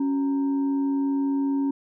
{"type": "tone with frequency modulation", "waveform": "sine", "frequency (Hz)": 277.2, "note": "C#4", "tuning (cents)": 0, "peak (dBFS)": -21, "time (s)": [0, 1.71], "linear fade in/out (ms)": 5, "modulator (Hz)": 649, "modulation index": 0.27, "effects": []}